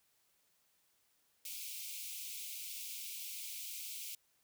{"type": "high-pass noise", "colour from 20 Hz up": "white", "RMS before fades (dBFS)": -45, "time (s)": [1.45, 4.15], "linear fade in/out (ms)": 2, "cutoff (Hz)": 2200, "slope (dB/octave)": 96, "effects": ["white hiss -75 dBFS RMS until 4.43 s"]}